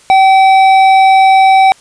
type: tone with hard clipping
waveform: sine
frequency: 768 Hz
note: G5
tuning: 36 cents flat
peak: -5 dBFS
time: 0.1-1.72 s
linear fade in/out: 0 ms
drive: 9 dB
effects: white hiss -43 dBFS RMS until 1.8 s + resampled to 22050 Hz